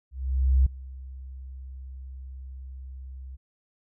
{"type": "tone with ADSR envelope", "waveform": "sine", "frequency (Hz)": 65.41, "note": "C2", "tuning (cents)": 0, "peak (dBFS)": -15, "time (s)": [0.11, 3.37], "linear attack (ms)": 550, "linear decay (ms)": 5, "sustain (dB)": -22, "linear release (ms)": 24, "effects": []}